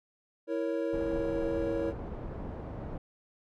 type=chord; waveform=triangle; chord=A# diminished; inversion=second; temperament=equal; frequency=329.6 / 466.2 / 554.4 Hz; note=E4 / A#4 / C#5; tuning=0 / 0 / 0 cents; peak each=-31 / -32 / -32 dBFS; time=0.47-1.94 s; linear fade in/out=50 ms
type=low-pass noise; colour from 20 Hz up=pink; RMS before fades=-39 dBFS; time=0.93-2.98 s; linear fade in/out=5 ms; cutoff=700 Hz; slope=12 dB/octave
effects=none